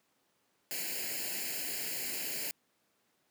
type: noise with comb filter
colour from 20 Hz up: white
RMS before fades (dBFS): -37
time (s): 0.71-2.51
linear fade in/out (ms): 0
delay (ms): 0.42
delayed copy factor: +0.85
effects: pink hiss -74 dBFS RMS until 3.3 s + high-pass 200 Hz 12 dB/octave